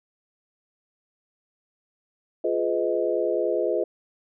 sine chord, F half-diminished seventh, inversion none, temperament just, 349.2 / 419.1 / 502.9 / 628.6 Hz, F4 / Ab4 / Cb5 / Eb5, 0 / +16 / +31 / +18 cents, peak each -27 dBFS, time 2.44-3.84 s, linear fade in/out 5 ms, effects none

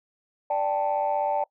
sine chord, D suspended fourth, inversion none, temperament equal, 587.3 / 784 / 880 Hz, D5 / G5 / A5, 0 / 0 / 0 cents, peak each -26 dBFS, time 0.5-1.44 s, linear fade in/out 5 ms, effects noise-tail reverb RT60 0.1 s tail -23 dB re dry + tanh soft clip ceiling -16 dBFS

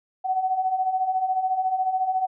sine beating tone pair, 740 / 754 Hz, F#5 / F#5, 0 / +32 cents, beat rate 14 Hz, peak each -28 / -22 dBFS, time 0.24-2.27 s, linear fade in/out 20 ms, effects none

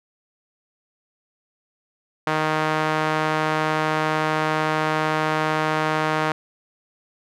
sawtooth tone with band-pass filter, 155.56 Hz, D#3, in tune, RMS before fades -22 dBFS, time 2.27-6.32 s, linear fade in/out 2 ms, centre 1200 Hz, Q 0.92, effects none

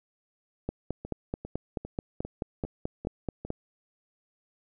two click trains, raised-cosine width 2 ms, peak -17 / -24 dBFS, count 14 / 7, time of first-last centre 0.69-3.504 / 1.05-3.45 s, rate 4.62 / 2.5 Hz, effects none

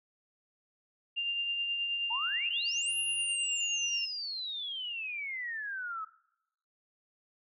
sine tone with tremolo, 2794 Hz, F7, in tune, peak -29 dBFS, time 1.16-4.06 s, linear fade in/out 20 ms, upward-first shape triangle, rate 9.4 Hz, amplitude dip 40%
sine exponential two-way sweep, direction up then down, 870 to 11175 to 1266 Hz, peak -35 dBFS, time 2.1-6.05 s, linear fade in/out 10 ms, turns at 2.97 s
effects noise-tail reverb RT60 0.8 s tail -19 dB re dry

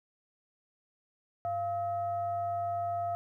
sine tone with frequency modulation, 692 Hz, F5, 16 cents flat, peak -30 dBFS, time 1.45-3.15 s, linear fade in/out 0 ms, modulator 591 Hz, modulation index 0.4, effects 12-bit

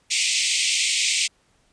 pink band-pass noise, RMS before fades -22 dBFS, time 0.1-1.28 s, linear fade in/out 20 ms, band 2100 to 9000 Hz, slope 96 dB/octave, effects pink hiss -63 dBFS RMS until 1.72 s + resampled to 22050 Hz

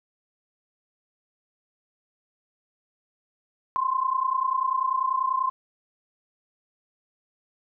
sine tone pair together, 1031.8 / 1062 Hz, C6 / C6, -24 / +25 cents, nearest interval unison, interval 49 cents, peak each -25 dBFS, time 3.76-5.5 s, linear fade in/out 0 ms, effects none

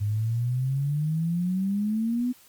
sine exponential sweep, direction up, 101.5 to 252.4 Hz, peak -23 dBFS, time 0-2.33 s, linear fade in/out 20 ms, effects white hiss -55 dBFS RMS until 2.48 s + Opus 48 kbps

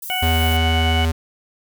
white high-pass noise, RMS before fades -31 dBFS, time 0.02-0.57 s, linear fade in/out 5 ms, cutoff 11000 Hz, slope 12 dB/octave
harmonic tone, 740 Hz, F#5, in tune, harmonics 1 / 2 / 3 / 4, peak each -24 / -31 / -26 / -24 dBFS, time 0.1-1.05 s, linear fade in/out 0 ms
square tone with pitch glide, 81.9 to 81.19 Hz, E2 to E2, -11 to -26 cents, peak -17 dBFS, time 0.22-1.12 s, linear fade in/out 10 ms, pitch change -15 cents, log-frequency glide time 0.32-0.43 s
effects none

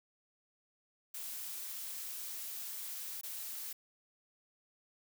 blue noise with dropouts, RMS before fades -43 dBFS, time 1.14-3.73 s, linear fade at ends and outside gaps 5 ms, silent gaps 3.212-3.233 s, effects none

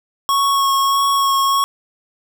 square tone with vibrato, 1101 Hz, C#6, 12 cents flat, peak -14 dBFS, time 0.29-1.64 s, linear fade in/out 0 ms, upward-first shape sine, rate 1.6 Hz, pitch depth 14 cents each way, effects none

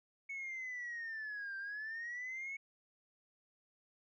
sine linear two-way sweep, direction down then up, 2217 to 1568 to 2217 Hz, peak -39 dBFS, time 0.29-2.57 s, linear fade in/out 10 ms, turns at 1.57 s, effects tanh soft clip ceiling -38 dBFS

